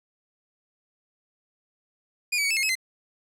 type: tone with pitch steps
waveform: sawtooth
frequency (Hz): 2438 / 2287 / 2242 / 2624 / 2151 / 2571 / 2064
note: D#7 / D7 / C#7 / E7 / C7 / E7 / C7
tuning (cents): -36 / -47 / +19 / -9 / +47 / -44 / -24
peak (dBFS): -19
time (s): 2.32-2.754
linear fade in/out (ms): 10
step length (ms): 62
effects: low-pass 12000 Hz 12 dB/octave